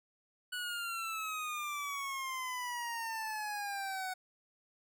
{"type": "exponential sweep", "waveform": "25% pulse", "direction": "down", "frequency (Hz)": [1480, 740], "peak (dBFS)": -33, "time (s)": [0.52, 4.14], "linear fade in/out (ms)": 10, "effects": []}